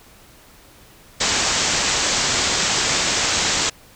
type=low-pass noise; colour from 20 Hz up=white; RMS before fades=-20 dBFS; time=1.2-3.7 s; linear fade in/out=10 ms; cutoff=7800 Hz; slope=96 dB/octave; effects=pink hiss -48 dBFS RMS until 3.95 s